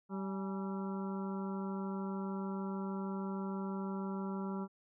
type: harmonic tone with a mistuned harmonic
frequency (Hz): 193.8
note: G3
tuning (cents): -20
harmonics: 1 / 2 / 3 / 4 / 5 / 6 / 7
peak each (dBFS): -37 / -44 / -52 / -51 / -49 / -53 / -51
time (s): 0.09-4.68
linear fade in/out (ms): 50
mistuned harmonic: 4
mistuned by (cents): +120
effects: none